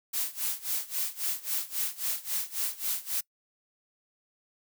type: noise with tremolo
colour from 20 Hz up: blue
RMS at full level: -29 dBFS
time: 0.13-3.21 s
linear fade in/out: 10 ms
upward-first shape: sine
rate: 3.7 Hz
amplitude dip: 90%
effects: noise-tail reverb RT60 0.1 s tail -24 dB re dry